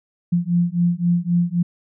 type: beating tone pair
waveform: sine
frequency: 171.9 / 175.7 Hz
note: F3 / F3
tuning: -27 / +11 cents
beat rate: 3.8 Hz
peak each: -19 dBFS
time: 0.32-1.63 s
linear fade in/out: 10 ms
effects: none